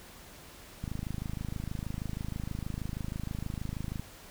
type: click train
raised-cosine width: 5 ms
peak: -23 dBFS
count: 84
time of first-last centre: 0.84-3.996 s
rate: 26.3 Hz
effects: pink hiss -51 dBFS RMS until 4.3 s